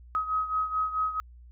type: beating tone pair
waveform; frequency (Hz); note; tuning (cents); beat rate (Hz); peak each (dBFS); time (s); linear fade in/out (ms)
sine; 1267 / 1271.6; D#6 / D#6; +31 / +37; 4.6; -27 / -32; 0.15-1.2; 0
effects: added 60 Hz sine -47 dBFS peak until 1.51 s